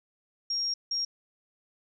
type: tone bursts at uneven times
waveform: sine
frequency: 5580 Hz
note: F8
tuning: 2 cents flat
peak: -27 dBFS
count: 2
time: 0.5-0.74 / 0.91-1.05 s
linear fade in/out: 5 ms
effects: none